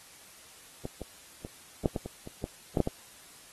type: clicks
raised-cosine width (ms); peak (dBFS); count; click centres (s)
2; -21 / -23 / -26 / -11 / -16 / -23 / -28 / -19 / -11 / -10 / -15; 11; 0.854 / 1.017 / 1.449 / 1.858 / 1.962 / 2.06 / 2.274 / 2.441 / 2.772 / 2.803 / 2.874
effects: white hiss -53 dBFS RMS until 3.52 s + AAC 32 kbps